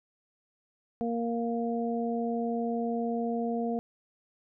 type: harmonic tone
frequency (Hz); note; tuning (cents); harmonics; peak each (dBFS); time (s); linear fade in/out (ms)
233.1; A#3; 0; 1 / 2 / 3; -30 / -33 / -35; 1.01-3.79; 0
effects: none